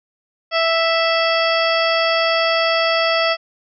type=harmonic tone; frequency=659.3 Hz; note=E5; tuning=in tune; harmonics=1 / 2 / 3 / 4 / 5 / 7 / 8; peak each=-18 / -21 / -23 / -24 / -25 / -26 / -27 dBFS; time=0.51-3.37 s; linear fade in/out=50 ms; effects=none